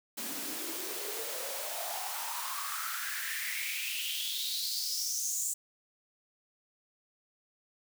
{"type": "noise with high-pass filter sweep", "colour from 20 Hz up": "white", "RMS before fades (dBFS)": -36, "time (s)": [0.17, 5.54], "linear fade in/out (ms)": 10, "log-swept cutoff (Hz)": [230, 7600], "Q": 6.1, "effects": []}